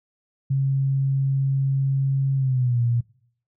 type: tone with pitch glide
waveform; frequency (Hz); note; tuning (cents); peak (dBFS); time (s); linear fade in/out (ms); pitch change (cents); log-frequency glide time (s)
sine; 135.9 to 118.99; C#3 to A#2; -34 to +36; -18; 0.5-3.01; 10; -230; 2.36-2.81
effects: noise-tail reverb RT60 0.6 s tail -22 dB re dry